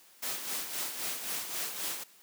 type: noise with tremolo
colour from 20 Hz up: white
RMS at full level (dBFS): -34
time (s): 0.22-2.04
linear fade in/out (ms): 10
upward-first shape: sine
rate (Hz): 3.8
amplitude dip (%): 55
effects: white hiss -59 dBFS RMS until 2.22 s + high-pass 200 Hz 12 dB/octave